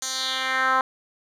10% pulse tone with band-pass filter sweep, 261.6 Hz, C4, in tune, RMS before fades -24 dBFS, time 0.02-0.81 s, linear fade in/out 2 ms, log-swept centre 6600 to 1100 Hz, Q 2.4, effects none

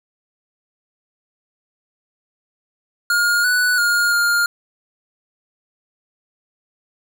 square tone with pitch steps, 1422 / 1482 / 1421 / 1409 Hz, F6 / F#6 / F6 / F6, +31 / +2 / +30 / +15 cents, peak -15 dBFS, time 3.1-4.46 s, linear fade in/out 2 ms, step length 340 ms, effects 8-bit

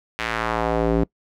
square tone with band-pass filter sweep, 56.4 Hz, A1, 44 cents sharp, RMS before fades -22 dBFS, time 0.19-1.04 s, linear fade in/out 0 ms, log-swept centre 2300 to 310 Hz, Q 1.3, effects noise-tail reverb RT60 0.1 s tail -23 dB re dry

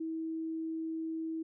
sine tone, 322.8 Hz, E4, 36 cents flat, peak -34 dBFS, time 0-1.43 s, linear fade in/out 10 ms, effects none

